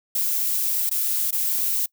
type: noise with dropouts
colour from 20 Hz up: violet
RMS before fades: -23 dBFS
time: 0.15-1.86 s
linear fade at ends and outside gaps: 5 ms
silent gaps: 0.894-0.912 / 1.308-1.326 s
effects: noise-tail reverb RT60 0.1 s tail -24 dB re dry